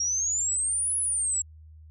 sine exponential two-way sweep, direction up then down, 5588 to 10430 to 7570 Hz, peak -24 dBFS, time 0-1.42 s, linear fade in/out 5 ms, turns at 0.97 s, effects added 78 Hz sine -46 dBFS peak until 1.9 s

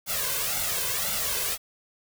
white noise with flanger, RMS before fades -28 dBFS, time 0.06-1.58 s, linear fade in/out 50 ms, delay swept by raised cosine 1.4 to 1.96 ms, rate 1.9 Hz, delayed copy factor +0.75, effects none

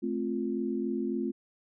sine chord, F major, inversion first, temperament just, 218.3 / 261.9 / 349.2 Hz, A3 / C4 / F4, -13 / +2 / 0 cents, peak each -33 dBFS, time 0.02-1.32 s, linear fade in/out 20 ms, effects none

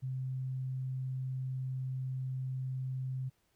sine tone, 130.3 Hz, C3, 7 cents flat, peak -34 dBFS, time 0.02-3.3 s, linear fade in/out 20 ms, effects pink hiss -75 dBFS RMS until 3.55 s

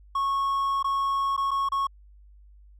triangle tone with dropouts, 1100 Hz, C#6, 14 cents flat, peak -21 dBFS, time 0.15-1.87 s, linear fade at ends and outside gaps 5 ms, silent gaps 0.828-0.843 / 1.366-1.376 / 1.509-1.513 / 1.689-1.719 s, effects added 50 Hz sine -49 dBFS peak until 2.79 s

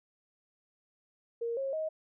sine tone with pitch steps, 466.2 / 541.7 / 629.5 Hz, A#4 / C#5 / D#5, 0 / -40 / +20 cents, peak -31 dBFS, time 1.41-1.89 s, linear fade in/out 10 ms, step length 160 ms, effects none

